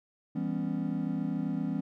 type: chord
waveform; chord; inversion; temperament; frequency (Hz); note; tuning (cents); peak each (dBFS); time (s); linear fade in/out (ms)
triangle; C# half-diminished seventh; first; just; 166.31 / 199.57 / 249.5 / 277.2; E3 / G3 / B3 / C#4; +16 / +31 / +18 / 0; -33; 0.35-1.81; 10
effects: none